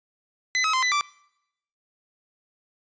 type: tone with pitch steps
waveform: sawtooth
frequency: 2018 / 1278 / 1038 / 1998 / 1170 Hz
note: B6 / D#6 / C6 / B6 / D6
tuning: +37 / +46 / -14 / +20 / -7 cents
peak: -17 dBFS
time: 0.55-1.01 s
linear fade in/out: 0 ms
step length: 92 ms
effects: noise-tail reverb RT60 0.8 s tail -23 dB re dry + resampled to 16000 Hz